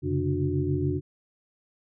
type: tone cluster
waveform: sine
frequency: 89.7 / 134.2 / 141.3 / 295.1 / 365.8 Hz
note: F2 / C3 / C#3 / D4 / F#4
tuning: +47 / +44 / +34 / +8 / -20 cents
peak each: -30 dBFS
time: 0.02-1.01 s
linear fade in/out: 50 ms
effects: none